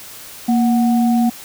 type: tone pair together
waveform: sine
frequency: 233.1 / 740 Hz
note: A#3 / F#5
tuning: 0 / 0 cents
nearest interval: octave + minor sixth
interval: 2000 cents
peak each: -12 / -21 dBFS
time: 0.48-1.3 s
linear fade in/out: 10 ms
effects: white hiss -36 dBFS RMS until 1.44 s